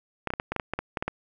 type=clicks; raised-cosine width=0.5 ms; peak=-13 dBFS; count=12; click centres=0.273 / 0.304 / 0.337 / 0.399 / 0.52 / 0.563 / 0.598 / 0.736 / 0.79 / 0.972 / 1.025 / 1.08 s; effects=none